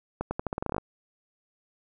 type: accelerating click train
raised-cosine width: 1 ms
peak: -15 dBFS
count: 13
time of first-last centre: 0.21-0.782 s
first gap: 100 ms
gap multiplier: 0.85
effects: none